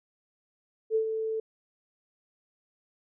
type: tone with ADSR envelope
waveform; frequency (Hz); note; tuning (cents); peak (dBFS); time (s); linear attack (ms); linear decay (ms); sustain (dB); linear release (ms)
sine; 441.8; A4; +7; -21; 0.9-1.4; 53; 91; -7; 4
effects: none